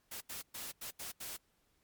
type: noise bursts at uneven times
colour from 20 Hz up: white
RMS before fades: -44 dBFS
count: 6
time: 0.11-0.21 / 0.29-0.42 / 0.54-0.72 / 0.81-0.91 / 0.99-1.12 / 1.2-1.37 s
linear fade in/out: 10 ms
effects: pink hiss -75 dBFS RMS until 1.83 s + MP3 96 kbps